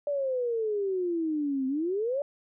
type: exponential two-way sweep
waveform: sine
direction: down then up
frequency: 587.3 to 258.7 to 587.3 Hz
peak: -26 dBFS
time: 0.07-2.22 s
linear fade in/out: 2 ms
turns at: 1.67 s
effects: none